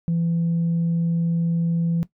sine tone, 167.9 Hz, E3, 32 cents sharp, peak -17 dBFS, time 0.08-2.03 s, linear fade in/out 0 ms, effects noise-tail reverb RT60 0.1 s tail -17 dB re dry + tanh soft clip ceiling -16 dBFS

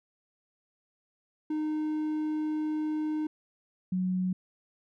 triangle / sine tone pair in turn, 307.5 / 184.27 Hz, D#4 / F#3, -20 / -7 cents, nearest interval major sixth, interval 887 cents, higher first, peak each -26 dBFS, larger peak neither, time 1.5-3.27 / 3.92-4.33 s, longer first, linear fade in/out 5 ms, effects none

